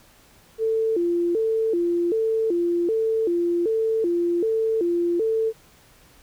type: tone with vibrato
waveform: sine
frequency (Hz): 392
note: G4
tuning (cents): 0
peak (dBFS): -19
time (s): 0.58-5.53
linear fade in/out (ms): 50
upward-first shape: square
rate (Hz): 1.3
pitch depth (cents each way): 220
effects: pink hiss -54 dBFS RMS until 6.22 s